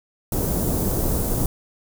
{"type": "band-stop noise", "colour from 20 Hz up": "pink", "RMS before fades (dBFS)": -22, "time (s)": [0.32, 1.46], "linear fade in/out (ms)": 2, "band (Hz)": [570, 11000], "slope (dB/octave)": 12, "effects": []}